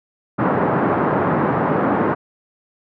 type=band-pass noise; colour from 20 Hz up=pink; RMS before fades=-18 dBFS; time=0.38-2.15 s; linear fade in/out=20 ms; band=140 to 1400 Hz; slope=24 dB/octave; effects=none